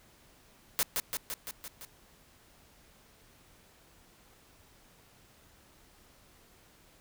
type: noise with echo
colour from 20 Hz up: white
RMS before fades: -28 dBFS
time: 0.79-0.83 s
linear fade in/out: 0 ms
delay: 170 ms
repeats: 6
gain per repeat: -3 dB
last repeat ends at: 1.85 s
effects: pink hiss -61 dBFS RMS until 7 s